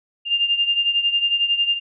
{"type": "beating tone pair", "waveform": "sine", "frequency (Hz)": [2800, 2811], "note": ["F7", "F7"], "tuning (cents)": [4, 11], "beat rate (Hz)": 11, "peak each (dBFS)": [-18, -23], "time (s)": [0.25, 1.8], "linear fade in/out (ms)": 50, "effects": []}